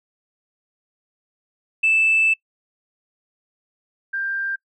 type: tone pair in turn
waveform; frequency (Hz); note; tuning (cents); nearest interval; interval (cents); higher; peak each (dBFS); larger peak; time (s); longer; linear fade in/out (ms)
sine; 2637 / 1586.6; E7 / G6; 0 / +20; major sixth; 880; first; -13 / -22; first; 1.83-2.34 / 4.13-4.56; first; 10
effects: noise-tail reverb RT60 0.1 s tail -24 dB re dry + tanh soft clip ceiling -10 dBFS